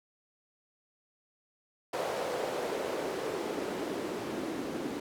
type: noise with band-pass filter sweep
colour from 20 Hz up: white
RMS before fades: -35 dBFS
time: 1.93-5 s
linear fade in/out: 5 ms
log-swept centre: 550 to 280 Hz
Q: 2.3
effects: none